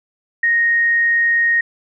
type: tone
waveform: sine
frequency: 1864.7 Hz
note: A#6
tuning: in tune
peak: -12 dBFS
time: 0.43-1.61 s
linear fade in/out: 5 ms
effects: none